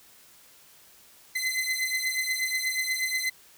sawtooth beating tone pair, 2039 / 2047.3 Hz, C7 / C7, -45 / -38 cents, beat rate 8.3 Hz, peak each -26 dBFS, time 1.35-3.3 s, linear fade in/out 10 ms, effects white hiss -55 dBFS RMS until 3.57 s

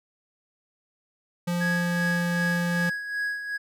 square tone with pitch glide, 174.61 to 173.6 Hz, F3 to F3, 0 to -10 cents, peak -25 dBFS, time 1.47-2.9 s, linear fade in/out 10 ms, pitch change -10 cents, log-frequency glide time 1.6-2.19 s
triangle tone with tremolo, 1661.2 Hz, G#6, in tune, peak -23 dBFS, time 1.6-3.58 s, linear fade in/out 20 ms, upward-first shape sine, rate 2.6 Hz, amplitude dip 60%
effects none

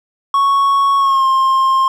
triangle tone with pitch glide, 1108 to 1061.6 Hz, C#6 to C6, -1 to +25 cents, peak -8 dBFS, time 0.34-1.88 s, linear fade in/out 2 ms, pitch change -74 cents, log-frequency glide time 0.98-1.26 s, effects none

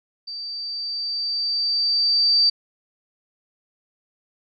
sine tone with level ramp, 4645 Hz, D8, 20 cents flat, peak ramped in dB -30 to -13 dBFS, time 0.27-2.5 s, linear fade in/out 10 ms, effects none

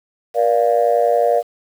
sine chord, Bb major, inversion none, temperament equal with one note detuned, 476.2 / 587.3 / 698.5 Hz, Bb4 / D5 / F5, +37 / 0 / 0 cents, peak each -16 dBFS, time 0.34-1.43 s, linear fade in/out 50 ms, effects tanh soft clip ceiling -4 dBFS + 7-bit

